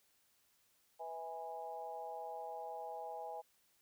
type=harmonic tone with a mistuned harmonic; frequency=164.81 Hz; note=E3; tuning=in tune; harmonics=3 / 4 / 5 / 6; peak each=-50 / -48 / -45 / -59 dBFS; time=0.99-3.42 s; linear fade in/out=20 ms; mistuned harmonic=4; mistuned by=-25 cents; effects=white hiss -74 dBFS RMS until 3.81 s